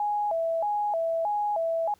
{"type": "tone with vibrato", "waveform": "sine", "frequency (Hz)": 740, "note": "F#5", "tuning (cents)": 0, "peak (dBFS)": -24, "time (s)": [0, 1.94], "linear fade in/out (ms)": 2, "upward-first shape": "square", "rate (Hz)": 1.6, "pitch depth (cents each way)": 200, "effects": ["pink hiss -63 dBFS RMS until 1.99 s"]}